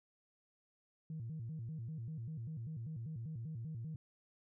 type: tone with vibrato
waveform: sine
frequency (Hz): 134.8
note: C#3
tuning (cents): -48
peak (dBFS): -40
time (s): 1.1-3.96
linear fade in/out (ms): 2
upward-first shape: square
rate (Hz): 5.1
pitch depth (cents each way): 280
effects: tanh soft clip ceiling -37 dBFS